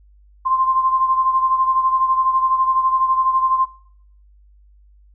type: beating tone pair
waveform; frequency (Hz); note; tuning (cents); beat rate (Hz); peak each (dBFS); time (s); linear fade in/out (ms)
sine; 1046.5 / 1058.5; C6 / C6; 0 / +20; 12; -15 / -22; 0.45-3.66; 20
effects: noise-tail reverb RT60 0.6 s tail -19 dB re dry + added 50 Hz sine -47 dBFS peak until 5.14 s